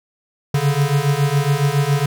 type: beating tone pair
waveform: square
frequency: 138.59 / 145.79 Hz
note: C#3 / D3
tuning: 0 / -12 cents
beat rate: 7.2 Hz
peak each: -19 / -18 dBFS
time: 0.54-2.06 s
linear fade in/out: 5 ms
effects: none